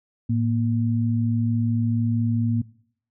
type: tone pair together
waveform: sine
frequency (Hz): 110.8 / 235.2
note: A2 / A#3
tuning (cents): +13 / +16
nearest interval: octave + minor second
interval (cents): 1303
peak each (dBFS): -21 / -23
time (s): 0.29-2.62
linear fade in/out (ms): 10
effects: noise-tail reverb RT60 0.6 s tail -21 dB re dry